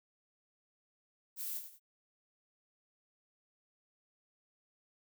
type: noise with echo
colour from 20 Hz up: violet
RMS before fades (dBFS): -40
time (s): 1.36-1.62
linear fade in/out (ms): 50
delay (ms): 89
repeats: 2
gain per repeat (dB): -9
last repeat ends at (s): 1.798
effects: none